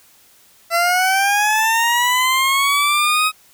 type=linear sweep; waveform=20% pulse; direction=up; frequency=669 to 1269 Hz; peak=-9 dBFS; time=0.7-3.32 s; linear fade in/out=50 ms; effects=white hiss -51 dBFS RMS until 3.53 s